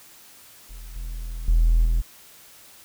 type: tone with level steps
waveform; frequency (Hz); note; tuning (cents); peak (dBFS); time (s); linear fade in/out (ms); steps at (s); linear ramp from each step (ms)
triangle; 41; E1; -9; -34 / -27 / -11 / -15; 0.69-2.02; 20; 0.96 / 1.48 / 1.85; 2
effects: tanh soft clip ceiling -11 dBFS + white hiss -49 dBFS RMS until 2.84 s